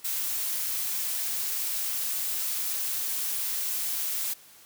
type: noise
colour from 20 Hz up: blue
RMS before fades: -30 dBFS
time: 0.04-4.34 s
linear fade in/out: 10 ms
effects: white hiss -53 dBFS RMS until 4.65 s + high-pass 80 Hz 12 dB/octave